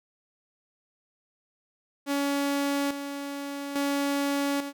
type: tone with tremolo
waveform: sawtooth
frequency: 281.9 Hz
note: C#4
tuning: 29 cents sharp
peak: -21 dBFS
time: 2.06-4.73 s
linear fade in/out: 50 ms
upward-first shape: square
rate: 0.59 Hz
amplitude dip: 60%
effects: none